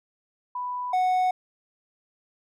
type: tone pair in turn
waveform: sine / triangle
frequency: 990 / 737.8 Hz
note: B5 / F#5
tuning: +4 / -5 cents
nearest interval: perfect fourth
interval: 509 cents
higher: first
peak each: -28 / -18 dBFS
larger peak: second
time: 0.55-0.93 / 0.93-1.31 s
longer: neither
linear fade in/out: 5 ms
effects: none